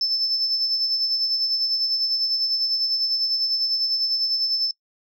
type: tone with tremolo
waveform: sine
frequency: 5274 Hz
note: E8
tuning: in tune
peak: -17 dBFS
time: 0.01-4.71 s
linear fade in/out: 2 ms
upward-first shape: sine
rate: 10 Hz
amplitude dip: 50%
effects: noise-tail reverb RT60 0.1 s tail -23 dB re dry + tanh soft clip ceiling -15 dBFS